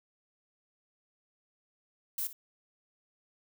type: noise with echo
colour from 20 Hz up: violet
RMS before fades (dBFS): -34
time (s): 2.18-2.27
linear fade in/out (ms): 2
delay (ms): 60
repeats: 1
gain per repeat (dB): -14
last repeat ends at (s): 2.33
effects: none